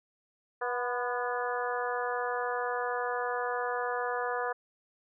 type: harmonic tone with a mistuned harmonic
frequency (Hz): 244.3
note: B3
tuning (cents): -19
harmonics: 2 / 3 / 4 / 5 / 6 / 7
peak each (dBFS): -34 / -36 / -37 / -38 / -39 / -39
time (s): 0.61-4.53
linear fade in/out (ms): 10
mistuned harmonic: 4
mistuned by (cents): +36
effects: none